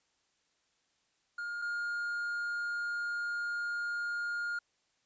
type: tone pair in turn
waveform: triangle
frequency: 1417 / 1417 Hz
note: F6 / F6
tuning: +25 / +25 cents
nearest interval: unison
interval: 0 cents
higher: neither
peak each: -34 / -31 dBFS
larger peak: second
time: 1.38-1.62 / 1.62-4.59 s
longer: second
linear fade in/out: 5 ms
effects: white hiss -75 dBFS RMS until 5.05 s + resampled to 16000 Hz